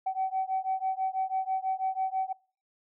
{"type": "beating tone pair", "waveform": "sine", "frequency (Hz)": [758, 764.1], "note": ["F#5", "G5"], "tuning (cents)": [42, -44], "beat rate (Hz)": 6.1, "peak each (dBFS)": [-30, -30], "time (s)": [0.06, 2.33], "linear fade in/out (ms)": 10, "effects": ["noise-tail reverb RT60 0.4 s tail -24 dB re dry", "tanh soft clip ceiling -21 dBFS"]}